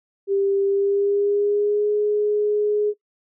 sine tone with pitch glide, 395.2 to 418 Hz, G4 to G#4, +14 to +11 cents, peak -17 dBFS, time 0.27-2.94 s, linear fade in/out 50 ms, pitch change +97 cents, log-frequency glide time 0.65-1.9 s, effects noise-tail reverb RT60 0.1 s tail -21 dB re dry

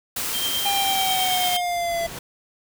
white noise, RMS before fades -27 dBFS, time 0.16-1.57 s, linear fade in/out 5 ms
triangle tone with tremolo, 3163 Hz, G7, 15 cents sharp, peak -21 dBFS, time 0.32-1.62 s, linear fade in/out 50 ms, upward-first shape triangle, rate 9.1 Hz, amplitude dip 50%
square exponential sweep, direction down, 804 to 670 Hz, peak -23 dBFS, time 0.65-2.07 s, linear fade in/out 10 ms
pink noise with exponential growth, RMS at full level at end -32 dBFS, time 1.13-2.19 s, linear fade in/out 5 ms, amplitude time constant 230 ms
effects none

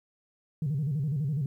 sine tone with vibrato, 144.6 Hz, D3, 27 cents flat, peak -25 dBFS, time 0.62-1.46 s, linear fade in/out 2 ms, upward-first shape square, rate 12 Hz, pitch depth 140 cents each way, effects tanh soft clip ceiling -23 dBFS + 11-bit

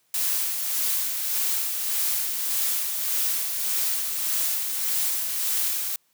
blue noise with tremolo, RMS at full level -24 dBFS, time 0.14-5.96 s, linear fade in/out 2 ms, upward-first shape sine, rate 1.7 Hz, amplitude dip 40%, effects white hiss -67 dBFS RMS until 6.13 s + high-pass 80 Hz 12 dB/octave

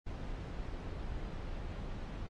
brown noise, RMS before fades -41 dBFS, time 0.06-2.27 s, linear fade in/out 10 ms, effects low-pass 5000 Hz 12 dB/octave + AAC 32 kbps

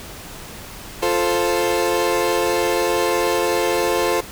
30% pulse chord, F major, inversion none, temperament equal, 349.2 / 440 / 523.3 Hz, F4 / A4 / C5, 0 / 0 / 0 cents, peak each -19 dBFS, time 1.02-4.21 s, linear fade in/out 10 ms, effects pink hiss -36 dBFS RMS until 4.31 s

